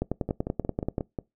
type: two click trains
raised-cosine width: 2 ms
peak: -13 / -17 dBFS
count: 11 / 6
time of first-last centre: 0.02-0.982 / 0.29-1.188 s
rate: 10.4 / 5.57 Hz
effects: noise-tail reverb RT60 0.2 s tail -23 dB re dry